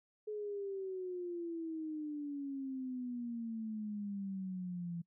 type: exponential sweep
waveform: sine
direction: down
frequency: 427.8 to 168.5 Hz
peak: -38 dBFS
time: 0.27-5.02 s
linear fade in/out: 10 ms
effects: noise-tail reverb RT60 0.1 s tail -25 dB re dry